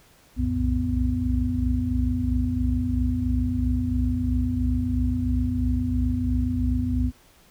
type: tone cluster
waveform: sine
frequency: 60.6 / 63.6 / 88.1 / 112.5 / 250 Hz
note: B1 / C2 / F2 / A2 / B3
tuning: -32 / -48 / +16 / +39 / +21 cents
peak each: -27 / -29 / -27 / -32 / -25 dBFS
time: 0.36-7.12 s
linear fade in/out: 50 ms
effects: pink hiss -56 dBFS RMS until 7.5 s